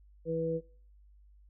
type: harmonic tone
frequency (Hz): 163.4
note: E3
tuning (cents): -15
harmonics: 1 / 2 / 3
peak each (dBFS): -36 / -39 / -31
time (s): 0.25-0.61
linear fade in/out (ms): 50
effects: noise-tail reverb RT60 0.4 s tail -20 dB re dry + added 50 Hz sine -56 dBFS peak until 1.49 s